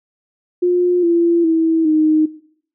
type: tone with pitch steps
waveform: sine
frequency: 356 / 340.1 / 324.9 / 310.5 Hz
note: F4 / F4 / E4 / D#4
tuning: +33 / -46 / -25 / -3 cents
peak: -11 dBFS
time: 0.62-2.26 s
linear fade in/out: 10 ms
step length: 410 ms
effects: noise-tail reverb RT60 0.6 s tail -18 dB re dry